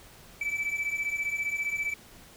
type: beating tone pair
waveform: triangle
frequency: 2300 / 2315 Hz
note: D7 / D7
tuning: -37 / -25 cents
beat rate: 15 Hz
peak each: -30 / -27 dBFS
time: 0.41-1.94 s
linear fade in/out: 5 ms
effects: tanh soft clip ceiling -24 dBFS + pink hiss -52 dBFS RMS until 2.36 s